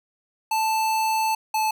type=tone pair in turn; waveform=square; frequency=880 / 869.9 Hz; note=A5 / A5; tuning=0 / -20 cents; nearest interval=unison; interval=20 cents; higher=first; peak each=-21 dBFS; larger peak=neither; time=0.51-1.35 / 1.54-1.71 s; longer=first; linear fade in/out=5 ms; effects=none